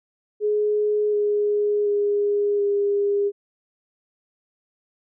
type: tone with pitch steps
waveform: sine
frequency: 420 / 414.9 / 409.9 / 405 Hz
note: G#4 / G#4 / G#4 / G#4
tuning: +19 / -2 / -23 / -43 cents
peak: -18 dBFS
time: 0.4-3.32 s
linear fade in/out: 50 ms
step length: 730 ms
effects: none